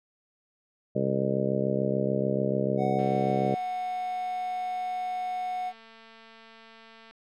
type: harmonic tone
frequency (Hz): 66.8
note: C2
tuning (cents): +36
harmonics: 2 / 3 / 4 / 5 / 6 / 7 / 8 / 9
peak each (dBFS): -32 / -30 / -35 / -36 / -32 / -32 / -36 / -31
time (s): 0.95-3.55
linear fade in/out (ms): 10
type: tone with pitch glide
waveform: triangle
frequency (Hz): 740 to 733.2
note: F#5 to F#5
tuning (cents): 0 to -16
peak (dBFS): -27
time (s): 2.77-5.73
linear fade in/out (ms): 50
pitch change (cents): -16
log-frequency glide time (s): 2.94-3.77
type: click train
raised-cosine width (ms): 0.3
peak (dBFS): -36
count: 928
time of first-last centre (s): 2.99-7.11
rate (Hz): 225
effects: none